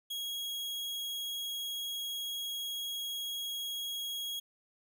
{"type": "tone", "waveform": "40% pulse", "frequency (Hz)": 3306, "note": "G#7", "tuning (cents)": -9, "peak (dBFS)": -35, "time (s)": [0.1, 4.4], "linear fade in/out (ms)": 10, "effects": []}